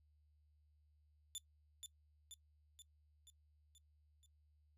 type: tone with echo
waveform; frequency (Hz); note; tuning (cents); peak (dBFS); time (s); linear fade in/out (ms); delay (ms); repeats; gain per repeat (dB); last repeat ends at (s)
20% pulse; 3520; A7; 0; -38; 1.35-1.38; 0; 480; 6; -4; 4.26
effects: noise-tail reverb RT60 0.1 s tail -20 dB re dry + added 75 Hz sine -70 dBFS peak until 4.77 s